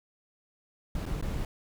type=noise with dropouts; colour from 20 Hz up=brown; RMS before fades=-32 dBFS; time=0.95-1.45 s; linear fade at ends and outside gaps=2 ms; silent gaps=1.056-1.062 / 1.213-1.225 s; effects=none